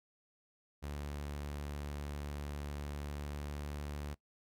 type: tone with pitch glide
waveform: sawtooth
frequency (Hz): 72.6 to 73.06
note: D2 to D2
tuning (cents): -19 to -8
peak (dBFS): -36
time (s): 0.82-4.15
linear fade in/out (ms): 20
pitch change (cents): +11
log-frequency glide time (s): 3-3.66
effects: noise-tail reverb RT60 0.1 s tail -20 dB re dry